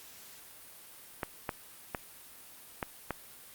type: clicks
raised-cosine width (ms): 0.5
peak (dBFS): -17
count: 5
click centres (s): 1.232 / 1.492 / 1.948 / 2.828 / 3.107
effects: white hiss -52 dBFS RMS until 3.54 s + Opus 48 kbps